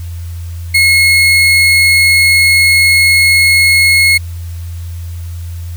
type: tone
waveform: 35% pulse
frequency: 2168 Hz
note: C#7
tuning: 39 cents flat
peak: -4 dBFS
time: 0.74-4.18 s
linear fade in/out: 10 ms
effects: added 85 Hz sine -20 dBFS peak until 5.76 s + white hiss -40 dBFS RMS until 5.76 s